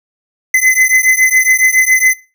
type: beating tone pair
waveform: square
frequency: 2033 / 2040.2 Hz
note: B6 / C7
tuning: +50 / -44 cents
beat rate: 7.2 Hz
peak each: -11 dBFS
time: 0.54-2.14 s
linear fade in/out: 5 ms
effects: noise-tail reverb RT60 0.3 s tail -19 dB re dry

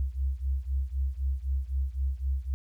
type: beating tone pair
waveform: sine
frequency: 65.3 / 69.2 Hz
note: C2 / C#2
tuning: -3 / -2 cents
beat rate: 3.9 Hz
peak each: -29 / -31 dBFS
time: 0-2.54 s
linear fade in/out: 0 ms
effects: 11-bit

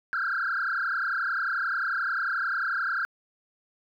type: tone with frequency modulation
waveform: sine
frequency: 1482 Hz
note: F#6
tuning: 2 cents sharp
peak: -24 dBFS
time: 0.13-3.05 s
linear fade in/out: 0 ms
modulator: 31.3 Hz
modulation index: 4.7
effects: tanh soft clip ceiling -22 dBFS + 11-bit

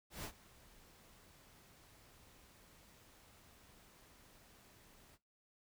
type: noise with ADSR envelope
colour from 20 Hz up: pink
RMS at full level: -44 dBFS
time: 0.1-5.18 s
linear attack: 140 ms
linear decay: 75 ms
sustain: -20 dB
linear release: 39 ms
effects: noise-tail reverb RT60 0.2 s tail -17 dB re dry

